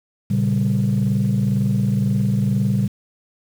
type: chord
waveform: sine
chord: G diminished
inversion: first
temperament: equal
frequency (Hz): 116.54 / 138.59 / 196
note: Bb2 / Db3 / G3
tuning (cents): 0 / 0 / 0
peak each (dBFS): -19 / -20 / -18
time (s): 0.3-2.88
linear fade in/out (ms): 10
effects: tanh soft clip ceiling -11 dBFS + 7-bit